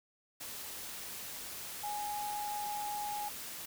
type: tone in noise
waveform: sine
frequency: 830.6 Hz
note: G#5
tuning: in tune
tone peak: -36 dBFS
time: 1.83-3.29 s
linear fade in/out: 10 ms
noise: white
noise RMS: -44 dBFS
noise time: 0.4-3.66 s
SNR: +5 dB
effects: none